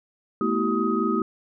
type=tone cluster; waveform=sine; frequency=216.4 / 241 / 326.6 / 383.7 / 1258 Hz; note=A3 / B3 / E4 / G4 / D#6; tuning=-29 / -42 / -16 / -37 / +19 cents; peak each=-27 dBFS; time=0.41-1.22 s; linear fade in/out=2 ms; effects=none